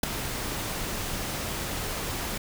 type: noise with ADSR envelope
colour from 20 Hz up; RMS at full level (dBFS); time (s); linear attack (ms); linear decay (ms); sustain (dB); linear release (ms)
pink; -20; 0.03-2.38; 5; 7; -12; 6
effects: none